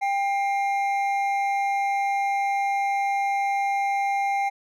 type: tone pair together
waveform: triangle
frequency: 794 / 2120 Hz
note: G5 / C7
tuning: +22 / +22 cents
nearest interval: octave + perfect fourth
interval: 1700 cents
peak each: -20 / -29 dBFS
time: 0.01-4.5 s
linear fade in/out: 20 ms
effects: none